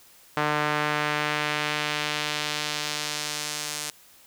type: tone with band-pass filter sweep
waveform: sawtooth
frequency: 149.8 Hz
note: D3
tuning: 35 cents sharp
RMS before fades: -28 dBFS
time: 0.37-3.9 s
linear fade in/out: 0 ms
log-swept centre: 1300 to 7600 Hz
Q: 0.97
effects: white hiss -54 dBFS RMS until 4.26 s